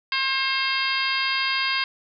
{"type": "harmonic tone", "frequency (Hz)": 534, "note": "C5", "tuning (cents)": 35, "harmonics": [2, 3, 4, 5, 6, 7, 8, 9], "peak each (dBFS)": [-29, -29, -28, -29, -30, -33, -34, -29], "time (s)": [0.12, 1.84], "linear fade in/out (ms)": 2, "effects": []}